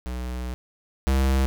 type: tone pair in turn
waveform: square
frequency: 62 / 66.51 Hz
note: B1 / C2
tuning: +7 / +29 cents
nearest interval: minor second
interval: 122 cents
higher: second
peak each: -29 / -19 dBFS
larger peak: second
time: 0.06-0.54 / 1.07-1.46 s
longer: first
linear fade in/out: 0 ms
effects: none